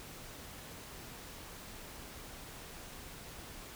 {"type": "silence", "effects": ["pink hiss -49 dBFS RMS until 3.75 s"]}